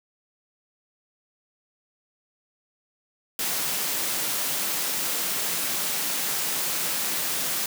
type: high-pass noise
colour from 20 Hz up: white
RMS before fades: -27 dBFS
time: 3.39-7.66 s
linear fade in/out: 2 ms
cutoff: 130 Hz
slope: 96 dB/octave
effects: none